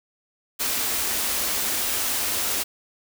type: band-stop noise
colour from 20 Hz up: white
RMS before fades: -25 dBFS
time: 0.59-2.64 s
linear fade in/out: 20 ms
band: 110 to 190 Hz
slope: 96 dB/octave
effects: none